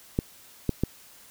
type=clicks; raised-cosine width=3 ms; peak=-10 dBFS; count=3; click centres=0.189 / 0.693 / 0.836 s; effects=white hiss -52 dBFS RMS until 1.3 s